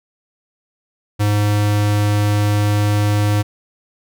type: tone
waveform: square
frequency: 103.83 Hz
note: G#2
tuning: in tune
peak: -14 dBFS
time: 1.19-3.43 s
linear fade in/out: 20 ms
effects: none